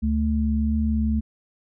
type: tone pair together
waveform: sine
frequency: 72.5 / 219.4 Hz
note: D2 / A3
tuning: -22 / -5 cents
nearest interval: octave + perfect fifth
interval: 1917 cents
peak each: -22 dBFS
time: 0.02-1.21 s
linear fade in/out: 20 ms
effects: none